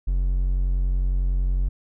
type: tone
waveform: triangle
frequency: 45.46 Hz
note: F#1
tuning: 30 cents flat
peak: -17 dBFS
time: 0.07-1.69 s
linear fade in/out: 10 ms
effects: none